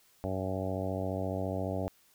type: harmonic tone with a mistuned harmonic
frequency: 94.5 Hz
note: F#2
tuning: 37 cents sharp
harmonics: 1 / 2 / 3 / 4 / 5 / 6 / 7 / 8 / 9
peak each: -36 / -39 / -39 / -43 / -41 / -39 / -39 / -46 / -48 dBFS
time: 0.24-1.88 s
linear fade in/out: 0 ms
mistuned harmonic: 9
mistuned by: -35 cents
effects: white hiss -65 dBFS RMS until 2.14 s